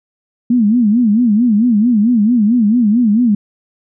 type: tone with vibrato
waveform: sine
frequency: 225.3 Hz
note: A3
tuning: 41 cents sharp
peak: -8 dBFS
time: 0.5-3.35 s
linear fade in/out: 5 ms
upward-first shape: sine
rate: 4.5 Hz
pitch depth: 180 cents each way
effects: none